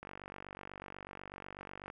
click train, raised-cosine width 0.5 ms, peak -30 dBFS, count 91, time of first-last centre 0.03-1.901 s, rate 48.1 Hz, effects none

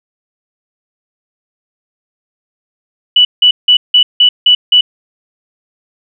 sine tone bursts, 2960 Hz, F#7, in tune, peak -3 dBFS, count 7, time 3.16-4.81 s, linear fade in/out 5 ms, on 90 ms, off 170 ms, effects none

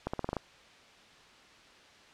accelerating click train, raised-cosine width 1 ms, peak -18 dBFS, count 7, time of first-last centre 0.07-0.367 s, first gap 65 ms, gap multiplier 0.89, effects white hiss -56 dBFS RMS until 2.13 s + low-pass 4000 Hz 12 dB/octave

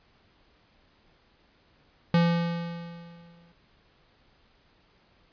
square tone with exponential decay, 170.2 Hz, F3, 44 cents flat, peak -18 dBFS, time 2.14-3.52 s, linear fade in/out 2 ms, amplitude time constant 300 ms, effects pink hiss -63 dBFS RMS until 5.32 s + resampled to 11025 Hz

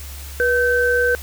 sine tone pair together, 486.3 / 1542 Hz, B4 / G6, -27 / -29 cents, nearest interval octave + minor sixth, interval 1998 cents, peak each -17 dBFS, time 0.4-1.15 s, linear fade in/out 0 ms, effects added 70 Hz sine -32 dBFS peak until 1.22 s + white hiss -38 dBFS RMS until 1.22 s

